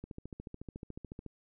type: click train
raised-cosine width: 3 ms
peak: -30 dBFS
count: 18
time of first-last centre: 0.04-1.263 s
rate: 13.9 Hz
effects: none